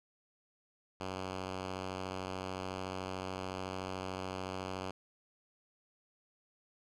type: tone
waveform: 5% pulse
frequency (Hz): 93.7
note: F#2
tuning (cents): +22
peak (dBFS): -27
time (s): 1-4.91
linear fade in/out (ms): 5
effects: low-pass 6000 Hz 12 dB/octave